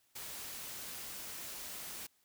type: noise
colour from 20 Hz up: white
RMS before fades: -45 dBFS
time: 0.15-2.07 s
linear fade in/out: 10 ms
effects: white hiss -73 dBFS RMS until 2.24 s